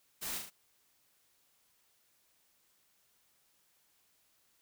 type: noise with echo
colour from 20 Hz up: white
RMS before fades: -40 dBFS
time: 0.21-0.39 s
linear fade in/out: 20 ms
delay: 38 ms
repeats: 3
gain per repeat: -4 dB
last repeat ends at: 0.504 s
effects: white hiss -72 dBFS RMS until 4.61 s